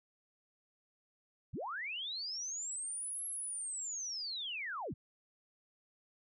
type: linear two-way sweep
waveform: sine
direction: up then down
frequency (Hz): 53.6 to 11270 to 53.6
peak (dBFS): -38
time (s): 1.53-4.94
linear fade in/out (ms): 10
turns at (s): 3.26
effects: none